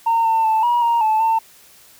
sine tone with pitch steps, 916 / 899 / 881 / 958 / 935 / 871 / 898 Hz, A#5 / A5 / A5 / A#5 / A#5 / A5 / A5, -31 / +37 / +2 / +47 / +5 / -18 / +35 cents, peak -12 dBFS, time 0.06-1.39 s, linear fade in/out 10 ms, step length 190 ms, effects tanh soft clip ceiling -11 dBFS + white hiss -48 dBFS RMS until 1.99 s

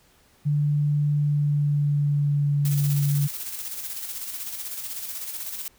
sine tone with pitch glide, 146.83 to 143.48 Hz, D3 to D3, 0 to -40 cents, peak -19 dBFS, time 0.45-3.28 s, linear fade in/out 20 ms, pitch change -40 cents, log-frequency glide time 1.13-2.8 s
blue noise with tremolo, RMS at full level -32 dBFS, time 2.65-5.68 s, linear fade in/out 2 ms, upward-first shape square, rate 16 Hz, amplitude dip 40%
effects pink hiss -59 dBFS RMS until 5.78 s

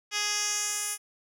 10% pulse tone with band-pass filter sweep, 415.3 Hz, G#4, in tune, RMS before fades -30 dBFS, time 0.11-0.98 s, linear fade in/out 50 ms, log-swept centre 4300 to 9900 Hz, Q 2, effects none

